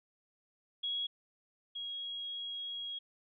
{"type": "tone pair in turn", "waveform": "sine", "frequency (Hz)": [3322, 3299], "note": ["G#7", "G#7"], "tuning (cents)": [0, -12], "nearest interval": "unison", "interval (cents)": 12, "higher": "first", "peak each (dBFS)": [-33, -38], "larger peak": "first", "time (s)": [[0.83, 1.07], [1.75, 2.99]], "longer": "second", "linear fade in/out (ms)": 10, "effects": []}